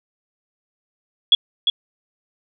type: tone with echo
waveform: sine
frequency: 3360 Hz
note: G#7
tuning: 19 cents sharp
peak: -8 dBFS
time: 1.32-1.35 s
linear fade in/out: 2 ms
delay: 350 ms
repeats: 1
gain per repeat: -6 dB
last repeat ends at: 1.7 s
effects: none